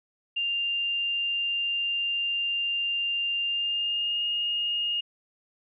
sine tone with pitch glide, 2794 to 2848 Hz, F7 to F7, 0 to +33 cents, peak -25 dBFS, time 0.36-5.01 s, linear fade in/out 10 ms, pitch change +33 cents, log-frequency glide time 3.43-4.26 s, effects none

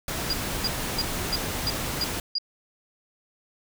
pink noise, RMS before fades -30 dBFS, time 0.08-2.2 s, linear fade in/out 2 ms
sine tone bursts, 4843 Hz, D#8, 48 cents flat, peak -23 dBFS, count 7, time 0.3-2.384 s, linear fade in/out 2 ms, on 32 ms, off 310 ms
effects none

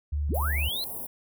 sine tone, 73.42 Hz, D2, in tune, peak -25 dBFS, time 0.12-0.69 s, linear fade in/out 10 ms
sine linear sweep, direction up, 92.5 to 4200 Hz, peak -29 dBFS, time 0.29-0.84 s, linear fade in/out 0 ms
white band-stop noise, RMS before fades -36 dBFS, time 0.34-1.07 s, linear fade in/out 10 ms, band 940 to 9900 Hz, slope 48 dB/octave
effects none

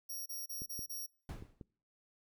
5% pulse tone bursts, 5640 Hz, F8, 16 cents sharp, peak -35 dBFS, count 5, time 0.09-1.064 s, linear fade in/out 10 ms, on 170 ms, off 31 ms
clicks, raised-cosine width 3 ms, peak -35 dBFS, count 4, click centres 0.619 / 0.792 / 1.424 / 1.612 s
brown noise with exponential decay, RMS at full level -39 dBFS, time 1.29-1.63 s, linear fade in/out 2 ms, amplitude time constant 73 ms
effects noise-tail reverb RT60 0.5 s tail -25 dB re dry

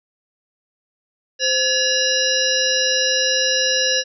harmonic tone with a mistuned harmonic, 566 Hz, C#5, 36 cents sharp, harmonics 1 / 3 / 5 / 7 / 9 / 10, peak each -23 / -23 / -23 / -23 / -23 / -23 dBFS, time 1.39-4.04 s, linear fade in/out 50 ms, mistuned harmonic 1, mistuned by -150 cents, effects none

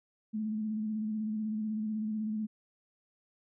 sine tone with vibrato, 215.8 Hz, A3, 33 cents flat, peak -31 dBFS, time 0.33-2.47 s, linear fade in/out 20 ms, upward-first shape square, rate 16 Hz, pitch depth 29 cents each way, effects none

